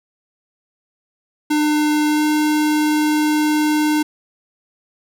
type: tone with pitch glide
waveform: square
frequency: 301.1 to 303.2 Hz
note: D4 to D#4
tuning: +43 to -45 cents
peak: -15 dBFS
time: 1.5-4.03 s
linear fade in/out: 10 ms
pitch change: +12 cents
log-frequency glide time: 2.09-2.23 s
effects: none